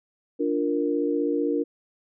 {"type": "chord", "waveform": "sine", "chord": "Bb major", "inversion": "first", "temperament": "equal", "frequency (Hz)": [293.7, 349.2, 466.2], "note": ["D4", "F4", "Bb4"], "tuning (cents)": [0, 0, 0], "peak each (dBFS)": [-25, -28, -26], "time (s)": [0.39, 1.64], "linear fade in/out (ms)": 20, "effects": []}